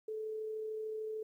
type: tone with amplitude modulation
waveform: sine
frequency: 435.1 Hz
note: A4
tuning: 19 cents flat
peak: -36 dBFS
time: 0.08-1.23 s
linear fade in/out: 5 ms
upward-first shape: sine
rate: 33.4 Hz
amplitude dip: 25%
effects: 12-bit